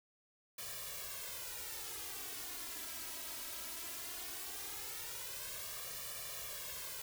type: noise with flanger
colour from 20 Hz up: white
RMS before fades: -45 dBFS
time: 0.58-7.02 s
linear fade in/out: 5 ms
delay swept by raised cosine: 1.7 to 3.1 ms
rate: 0.18 Hz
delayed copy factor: +1
effects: none